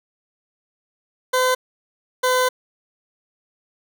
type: tone pair in turn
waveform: 20% pulse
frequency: 510 / 507.3 Hz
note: C5 / B4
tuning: -44 / +46 cents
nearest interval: unison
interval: 10 cents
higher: first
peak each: -11 dBFS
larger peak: neither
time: 1.33-1.55 / 2.23-2.49 s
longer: second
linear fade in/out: 10 ms
effects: none

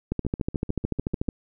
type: two click trains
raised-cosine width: 3 ms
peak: -12 / -21 dBFS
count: 17 / 8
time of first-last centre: 0.12-1.288 / 0.25-1.284 s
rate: 13.7 / 6.77 Hz
effects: none

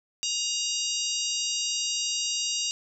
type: harmonic tone with a mistuned harmonic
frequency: 943 Hz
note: A#5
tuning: 20 cents sharp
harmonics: 3 / 4 / 5 / 6 / 7 / 8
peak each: -32 / -35 / -33 / -32 / -38 / -34 dBFS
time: 0.23-2.71 s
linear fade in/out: 0 ms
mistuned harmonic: 6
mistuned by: +53 cents
effects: none

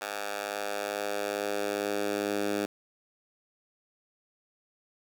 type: tone with high-pass filter sweep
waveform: 10% pulse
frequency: 102.3 Hz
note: G#2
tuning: 26 cents flat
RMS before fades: -32 dBFS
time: 0.01-2.66 s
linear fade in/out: 5 ms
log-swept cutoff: 860 to 280 Hz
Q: 1.3
effects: none

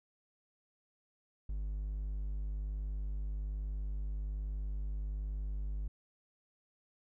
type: tone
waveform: triangle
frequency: 50.6 Hz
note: G#1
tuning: 44 cents flat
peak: -33 dBFS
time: 1.49-5.88 s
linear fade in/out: 5 ms
effects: none

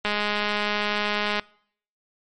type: click train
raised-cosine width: 0.3 ms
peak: -9 dBFS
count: 281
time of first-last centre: 0.05-1.396 s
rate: 208 Hz
effects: noise-tail reverb RT60 0.6 s tail -24 dB re dry + MP3 48 kbps

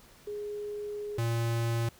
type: tone pair in turn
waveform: sine / square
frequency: 415.3 / 116 Hz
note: G#4 / A#2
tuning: 0 / -8 cents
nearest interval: octave + minor seventh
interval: 2208 cents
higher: first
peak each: -34 / -28 dBFS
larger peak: second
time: 0.27-1.18 / 1.18-1.89 s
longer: first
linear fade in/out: 5 ms
effects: pink hiss -57 dBFS RMS until 1.99 s

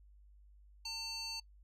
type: tone with band-pass filter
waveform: square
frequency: 900 Hz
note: A5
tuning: 39 cents sharp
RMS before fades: -42 dBFS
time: 0.85-1.4 s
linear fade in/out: 5 ms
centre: 4700 Hz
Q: 3.8
effects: noise-tail reverb RT60 0.1 s tail -24 dB re dry + added 50 Hz sine -58 dBFS peak until 1.63 s

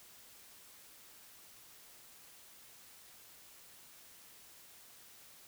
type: silence
effects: white hiss -58 dBFS RMS until 5.47 s

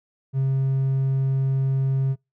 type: tone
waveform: triangle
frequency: 134.3 Hz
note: C3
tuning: 46 cents sharp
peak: -16 dBFS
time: 0.33-2.16 s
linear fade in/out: 50 ms
effects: noise-tail reverb RT60 0.2 s tail -25 dB re dry + tanh soft clip ceiling -13 dBFS

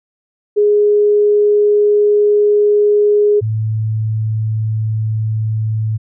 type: tone pair in turn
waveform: sine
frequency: 415.3 / 109.55 Hz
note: G#4 / A2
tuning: 0 / -7 cents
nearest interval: octave + major seventh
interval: 2307 cents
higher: first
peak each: -8 / -14 dBFS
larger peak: first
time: 0.56-3.41 / 3.41-5.98 s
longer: first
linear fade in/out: 20 ms
effects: none

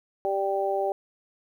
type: harmonic tone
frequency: 196 Hz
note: G3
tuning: in tune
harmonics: 2 / 3 / 4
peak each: -28 / -28 / -28 dBFS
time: 0.25-0.92 s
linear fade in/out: 0 ms
effects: 10-bit

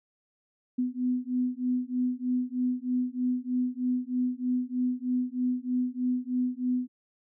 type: beating tone pair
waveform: sine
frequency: 248.8 / 252 Hz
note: B3 / B3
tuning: +13 / +35 cents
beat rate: 3.2 Hz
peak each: -29 dBFS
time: 0.78-6.88 s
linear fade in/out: 10 ms
effects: none

